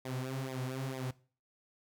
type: tone with flanger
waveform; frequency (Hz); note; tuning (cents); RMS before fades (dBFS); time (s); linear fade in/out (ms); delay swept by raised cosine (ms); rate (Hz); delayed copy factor
sawtooth; 130.81; C3; 0; -38; 0.05-1.11; 5; 0.69 to 6.69; 2.2; -0.9
effects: noise-tail reverb RT60 0.4 s tail -20 dB re dry